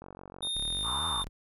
click train, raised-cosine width 1 ms, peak -31 dBFS, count 22, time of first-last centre 0.02-0.472 s, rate 46.5 Hz
square tone with pitch glide, 3662 to 3616 Hz, A#7 to A7, -32 to +47 cents, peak -31 dBFS, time 0.42-1.24 s, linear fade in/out 10 ms, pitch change -21 cents, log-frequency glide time 0.69-0.93 s
sawtooth exponential two-way sweep, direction up then down, 30.87 to 87.31 to 30.87 Hz, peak -35 dBFS, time 0.55-1.29 s, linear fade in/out 10 ms, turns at 1.08 s
white band-pass noise, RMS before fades -36 dBFS, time 0.83-1.25 s, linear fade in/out 50 ms, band 900 to 1200 Hz, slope 48 dB/octave
effects none

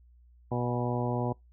harmonic tone with a mistuned harmonic, 122.2 Hz, B2, 18 cents flat, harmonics 1 / 2 / 3 / 4 / 5 / 6 / 7 / 8, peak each -31 / -34 / -36 / -37 / -38 / -39 / -39 / -40 dBFS, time 0.51-1.33 s, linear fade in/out 10 ms, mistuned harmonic 7, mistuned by -36 cents, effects noise-tail reverb RT60 0.2 s tail -26 dB re dry + added 60 Hz sine -55 dBFS peak until 1.52 s

